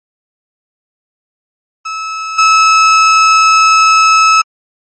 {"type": "tone with level steps", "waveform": "35% pulse", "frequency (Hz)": 1300, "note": "E6", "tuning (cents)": -24, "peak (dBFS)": [-16, -3], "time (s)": [1.85, 4.42], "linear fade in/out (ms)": 10, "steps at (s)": 2.38, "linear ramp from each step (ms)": 10, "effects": ["MP3 32 kbps"]}